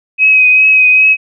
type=tone with vibrato; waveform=sine; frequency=2532 Hz; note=D#7; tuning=30 cents sharp; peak=-4 dBFS; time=0.18-1.17 s; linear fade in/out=50 ms; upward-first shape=triangle; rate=2.5 Hz; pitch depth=26 cents each way; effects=none